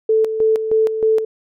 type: tone with tremolo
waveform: sine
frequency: 440 Hz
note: A4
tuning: in tune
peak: -11 dBFS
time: 0.09-1.25 s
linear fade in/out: 5 ms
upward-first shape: square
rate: 3.2 Hz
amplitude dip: 60%
effects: none